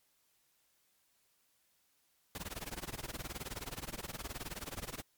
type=noise with tremolo; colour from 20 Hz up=pink; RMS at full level=-40 dBFS; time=2.35-5.02 s; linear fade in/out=0 ms; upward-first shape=sine; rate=19 Hz; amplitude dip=95%; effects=white hiss -74 dBFS RMS until 5.17 s + MP3 96 kbps